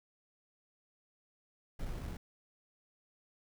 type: noise with sample-and-hold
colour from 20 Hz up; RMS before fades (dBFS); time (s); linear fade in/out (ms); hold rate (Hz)
brown; -40; 1.79-2.17; 5; 3675
effects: none